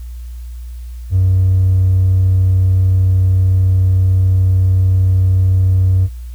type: tone with hard clipping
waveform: sine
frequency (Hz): 93.5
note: F#2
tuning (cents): +19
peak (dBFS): -9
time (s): 1.1-6.09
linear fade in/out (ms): 50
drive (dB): 1
effects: added 60 Hz sine -25 dBFS peak until 6.34 s + white hiss -50 dBFS RMS until 6.34 s